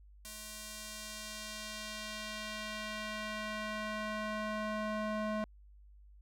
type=tone with band-pass filter sweep; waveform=square; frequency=214.1 Hz; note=A3; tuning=47 cents flat; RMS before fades=-40 dBFS; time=0.25-5.44 s; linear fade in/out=0 ms; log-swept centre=10000 to 750 Hz; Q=0.72; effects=added 50 Hz sine -55 dBFS peak until 6.21 s